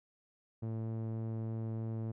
sawtooth tone with low-pass filter, 112.1 Hz, A2, 33 cents sharp, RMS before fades -38 dBFS, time 0.62-2.12 s, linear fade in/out 10 ms, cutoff 510 Hz, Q 0.55, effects none

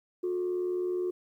sine tone pair together, 360.5 / 440 Hz, F#4 / A4, -45 / 0 cents, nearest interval minor third, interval 345 cents, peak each -27 / -38 dBFS, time 0.23-1.11 s, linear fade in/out 10 ms, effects tanh soft clip ceiling -24 dBFS + 11-bit

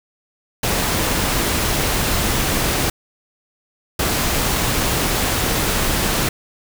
pink noise bursts at uneven times, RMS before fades -19 dBFS, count 2, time 0.63-2.9 / 3.99-6.29 s, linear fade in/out 5 ms, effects none

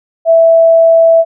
sine tone, 659.3 Hz, E5, in tune, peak -3 dBFS, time 0.25-1.25 s, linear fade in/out 50 ms, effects none

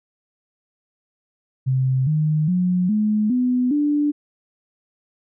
sine tone with pitch steps, 130.81 / 153.77 / 180.77 / 212.5 / 249.8 / 293.7 Hz, C3 / D#3 / F#3 / G#3 / B3 / D4, 0 / -20 / -40 / +40 / +20 / 0 cents, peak -16 dBFS, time 1.66-4.12 s, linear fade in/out 20 ms, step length 410 ms, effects none

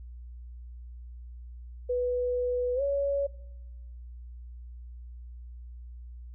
sine tone with pitch glide, 493.9 to 560.8 Hz, B4 to C#5, 0 to +20 cents, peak -25 dBFS, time 1.89-3.27 s, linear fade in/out 10 ms, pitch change +220 cents, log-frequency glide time 2.75-2.82 s, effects noise-tail reverb RT60 0.9 s tail -21 dB re dry + added 60 Hz sine -41 dBFS peak until 6.34 s

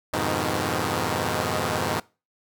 5% pulse chord, F half-diminished seventh, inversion none, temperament equal, 87.31 / 103.83 / 123.47 / 155.56 Hz, F2 / Ab2 / Cb3 / Eb3, 0 / 0 / 0 / 0 cents, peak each -18 dBFS, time 0.13-2 s, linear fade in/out 5 ms, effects noise-tail reverb RT60 0.3 s tail -22 dB re dry

